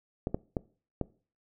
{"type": "clicks", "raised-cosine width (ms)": 2, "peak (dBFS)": -16, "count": 4, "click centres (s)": [0.271, 0.345, 0.568, 1.013], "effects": ["noise-tail reverb RT60 0.4 s tail -21 dB re dry"]}